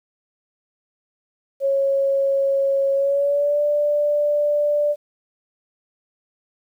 sine tone with pitch glide, 549 to 588.4 Hz, C#5 to D5, -17 to +3 cents, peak -16 dBFS, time 1.6-4.96 s, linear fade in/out 50 ms, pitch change +120 cents, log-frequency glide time 2.94-3.61 s, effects 9-bit

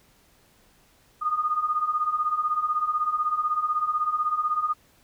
sine beating tone pair, 1217 / 1233 Hz, D#6 / D#6, -39 / -16 cents, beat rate 16 Hz, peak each -28 / -24 dBFS, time 1.21-4.74 s, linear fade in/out 20 ms, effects pink hiss -60 dBFS RMS until 5.03 s

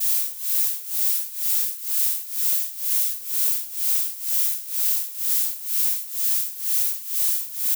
violet noise with tremolo, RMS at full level -20 dBFS, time 0-7.75 s, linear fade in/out 10 ms, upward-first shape sine, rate 2.1 Hz, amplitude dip 85%, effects none

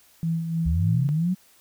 sine tone with tremolo, 164.81 Hz, E3, in tune, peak -21 dBFS, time 0.23-1.09 s, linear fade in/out 0 ms, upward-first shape sine, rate 3.3 Hz, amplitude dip 50%
sine linear sweep, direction up, 65.41 to 190 Hz, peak -20 dBFS, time 0.65-1.35 s, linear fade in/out 20 ms
effects white hiss -57 dBFS RMS until 1.6 s

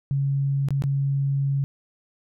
sine tone with dropouts, 138.59 Hz, C#3, in tune, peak -20 dBFS, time 0.11-1.64 s, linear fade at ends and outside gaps 0 ms, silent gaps 0.686-0.706 / 0.822-0.838 s, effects none

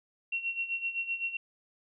sine tone with tremolo, 2731 Hz, F7, 39 cents flat, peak -28 dBFS, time 0.32-1.37 s, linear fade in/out 5 ms, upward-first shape sine, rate 7.8 Hz, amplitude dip 75%, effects none

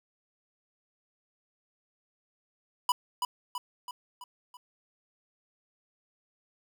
square tone with echo, 987.8 Hz, B5, in tune, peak -23 dBFS, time 2.89-2.92 s, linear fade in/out 2 ms, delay 330 ms, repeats 5, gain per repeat -5 dB, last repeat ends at 4.57 s, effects none

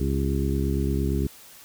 harmonic tone with a mistuned harmonic, 68.8 Hz, C#2, 12 cents flat, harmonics 1 / 2 / 3 / 4 / 5 / 6, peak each -25 / -28 / -30 / -31 / -32 / -33 dBFS, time 0-1.27 s, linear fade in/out 5 ms, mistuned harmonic 6, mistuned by -35 cents, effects white hiss -48 dBFS RMS until 1.64 s

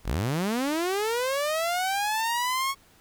sawtooth linear sweep, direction up, 33.19 to 1108.7 Hz, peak -21 dBFS, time 0.04-2.75 s, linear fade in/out 50 ms, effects pink hiss -58 dBFS RMS until 3 s

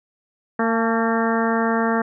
harmonic tone with a mistuned harmonic, 227.8 Hz, A#3, 40 cents flat, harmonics 1 / 2 / 3 / 4 / 5 / 6 / 7 / 8, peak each -21 / -24 / -26 / -27 / -28 / -29 / -29 / -30 dBFS, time 0.59-2.02 s, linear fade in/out 5 ms, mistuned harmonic 4, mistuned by -42 cents, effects none

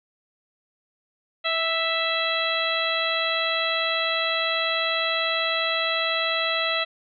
harmonic tone with a mistuned harmonic, 659.3 Hz, E5, in tune, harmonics 1 / 2 / 3 / 4 / 5 / 6, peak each -29 / -29 / -29 / -29 / -29 / -29 dBFS, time 1.44-6.85 s, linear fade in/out 20 ms, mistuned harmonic 1, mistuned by -18 cents, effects none

